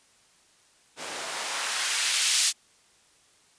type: noise with band-pass filter sweep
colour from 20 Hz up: blue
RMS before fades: -27 dBFS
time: 0.96-2.53 s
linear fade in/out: 50 ms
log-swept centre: 390 to 4500 Hz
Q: 0.78
effects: white hiss -61 dBFS RMS until 3.58 s + resampled to 22050 Hz